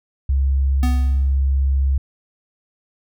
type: tone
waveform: sine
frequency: 67.8 Hz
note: C#2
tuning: 38 cents flat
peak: -14 dBFS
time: 0.29-1.98 s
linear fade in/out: 5 ms
type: tone with exponential decay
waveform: square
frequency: 248.9 Hz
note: B3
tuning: 14 cents sharp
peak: -20 dBFS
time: 0.83-1.39 s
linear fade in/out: 0 ms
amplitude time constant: 120 ms
effects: none